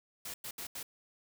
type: noise bursts at uneven times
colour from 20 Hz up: white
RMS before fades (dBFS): -42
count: 4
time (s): 0.25-0.34 / 0.44-0.51 / 0.58-0.67 / 0.75-0.83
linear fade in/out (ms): 5
effects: none